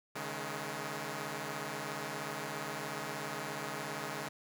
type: chord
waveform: 5% pulse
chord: C# suspended second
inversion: none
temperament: equal with one note detuned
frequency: 138.59 / 155.56 / 211.6 Hz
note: C#3 / D#3 / G#3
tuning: 0 / 0 / +33 cents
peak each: -31 dBFS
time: 0.15-4.29 s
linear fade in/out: 10 ms
effects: none